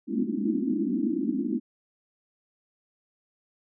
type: band-pass noise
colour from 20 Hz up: pink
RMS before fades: -27 dBFS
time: 0.07-1.6 s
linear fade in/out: 50 ms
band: 200 to 340 Hz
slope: 96 dB/octave
effects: none